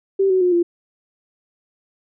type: tone with pitch steps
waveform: sine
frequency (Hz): 389.1 / 373.9 / 359.3 / 345.2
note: G4 / F#4 / F4 / F4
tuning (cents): -13 / +18 / +49 / -20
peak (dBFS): -13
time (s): 0.19-0.63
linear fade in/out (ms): 10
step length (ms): 110
effects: none